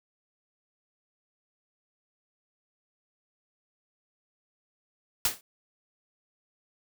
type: noise with exponential decay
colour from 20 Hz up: white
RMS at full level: -21 dBFS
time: 5.25-5.41 s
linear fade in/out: 2 ms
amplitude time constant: 34 ms
effects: none